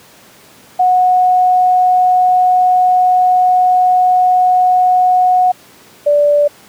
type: tone pair in turn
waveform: sine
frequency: 732 / 584 Hz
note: F#5 / D5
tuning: -19 / -10 cents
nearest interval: major third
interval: 391 cents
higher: first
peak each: -7 dBFS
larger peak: neither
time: 0.79-5.52 / 6.06-6.48 s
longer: first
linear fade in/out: 10 ms
effects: pink hiss -42 dBFS RMS until 6.68 s + high-pass 150 Hz 12 dB/octave